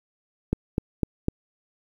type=click train; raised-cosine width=3 ms; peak=-9 dBFS; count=4; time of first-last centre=0.53-1.284 s; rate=3.98 Hz; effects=8-bit

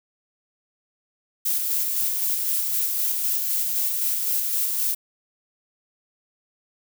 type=noise with tremolo; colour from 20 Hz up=violet; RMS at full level=-23 dBFS; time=1.45-4.95 s; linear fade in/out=10 ms; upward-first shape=square; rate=3.9 Hz; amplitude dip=25%; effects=none

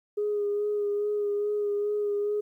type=tone with vibrato; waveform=sine; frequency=413.1 Hz; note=G#4; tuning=9 cents flat; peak=-24 dBFS; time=0.17-2.41 s; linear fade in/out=10 ms; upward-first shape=sine; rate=2.4 Hz; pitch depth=20 cents each way; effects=tanh soft clip ceiling -20 dBFS + 11-bit

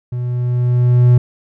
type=tone with level ramp; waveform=triangle; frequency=123 Hz; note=B2; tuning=7 cents flat; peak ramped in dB=-17 to -3 dBFS; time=0.12-1.18 s; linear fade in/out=5 ms; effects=none

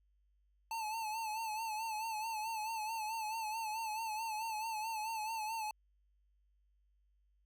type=tone with vibrato; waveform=square; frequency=880 Hz; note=A5; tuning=in tune; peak=-38 dBFS; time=0.71-5.71 s; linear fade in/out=2 ms; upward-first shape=sine; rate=4.6 Hz; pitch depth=64 cents each way; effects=added 50 Hz sine -70 dBFS peak until 7.45 s

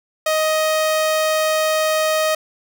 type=tone; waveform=sawtooth; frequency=626 Hz; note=D#5; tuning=10 cents sharp; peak=-12 dBFS; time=0.26-2.35 s; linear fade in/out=5 ms; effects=none

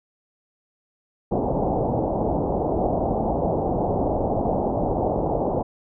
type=low-pass noise; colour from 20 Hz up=white; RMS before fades=-23 dBFS; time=1.31-5.63 s; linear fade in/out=10 ms; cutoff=810 Hz; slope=48 dB/octave; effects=none

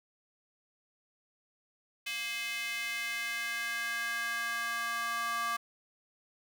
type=tone with high-pass filter sweep; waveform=square; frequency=233.1 Hz; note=A#3; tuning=in tune; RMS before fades=-35 dBFS; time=2.06-5.57 s; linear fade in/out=10 ms; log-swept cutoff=2500 to 1200 Hz; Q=3.1; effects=none

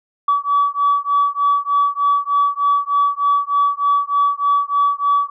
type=beating tone pair; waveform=sine; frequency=1142 / 1145.3 Hz; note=D6 / D6; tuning=-49 / -44 cents; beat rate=3.3 Hz; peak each=-16 dBFS; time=0.28-5.3 s; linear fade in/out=5 ms; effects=tanh soft clip ceiling -7 dBFS

